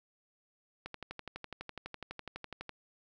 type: click train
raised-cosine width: 0.3 ms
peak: -25 dBFS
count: 23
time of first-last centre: 0.86-2.693 s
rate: 12 Hz
effects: none